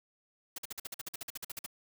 white noise bursts, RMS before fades -40 dBFS, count 16, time 0.56-1.663 s, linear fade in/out 5 ms, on 23 ms, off 49 ms, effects none

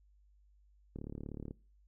click train, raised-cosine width 3 ms, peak -30 dBFS, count 21, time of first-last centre 0.96-1.509 s, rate 36.4 Hz, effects noise-tail reverb RT60 0.4 s tail -24 dB re dry + added 50 Hz sine -63 dBFS peak until 1.87 s

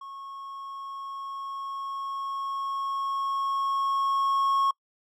triangle tone with level ramp, 1095 Hz, C#6, 22 cents flat, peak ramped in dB -37 to -19 dBFS, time 0.01-4.71 s, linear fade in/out 5 ms, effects noise-tail reverb RT60 0.1 s tail -26 dB re dry

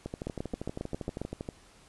two click trains, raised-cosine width 2 ms, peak -22 / -20 dBFS, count 19 / 8, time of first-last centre 0.06-1.489 / 0.27-1.216 s, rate 12.6 / 7.4 Hz, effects pink hiss -58 dBFS RMS until 1.88 s + resampled to 24000 Hz

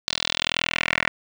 10% pulse tone with band-pass filter sweep, 41.2 Hz, E1, in tune, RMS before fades -25 dBFS, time 0.08-1.08 s, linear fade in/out 0 ms, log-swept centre 4300 to 2000 Hz, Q 3, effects none

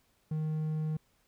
triangle tone, 155.56 Hz, D#3, in tune, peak -28 dBFS, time 0.31-0.97 s, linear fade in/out 5 ms, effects pink hiss -71 dBFS RMS until 1.27 s

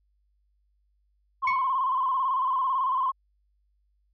sine tone with vibrato, 1046.5 Hz, C6, in tune, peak -22 dBFS, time 1.42-3.12 s, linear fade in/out 20 ms, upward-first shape square, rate 18 Hz, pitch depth 58 cents each way
sine tone with exponential decay, 2217 Hz, C#7, in tune, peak -21 dBFS, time 1.47-1.72 s, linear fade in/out 5 ms, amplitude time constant 53 ms
effects tanh soft clip ceiling -16 dBFS + added 50 Hz sine -66 dBFS peak until 4.13 s

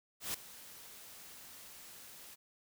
white noise with ADSR envelope, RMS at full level -36 dBFS, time 0.2-2.36 s, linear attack 140 ms, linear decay 6 ms, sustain -17 dB, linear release 26 ms, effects none

